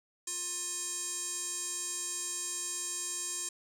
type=tone with band-pass filter; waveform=square; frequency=353.7 Hz; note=F4; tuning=22 cents sharp; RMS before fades=-37 dBFS; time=0.27-3.49 s; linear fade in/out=5 ms; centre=7600 Hz; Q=4.5; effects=none